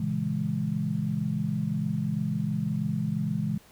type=chord; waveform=sine; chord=A# half-diminished seventh; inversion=none; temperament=equal; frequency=116.54 / 138.59 / 164.81 / 207.7 Hz; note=A#2 / C#3 / E3 / G#3; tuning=0 / 0 / 0 / 0 cents; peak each=-35 / -32 / -30 / -30 dBFS; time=0-3.58 s; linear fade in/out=5 ms; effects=pink hiss -56 dBFS RMS until 3.71 s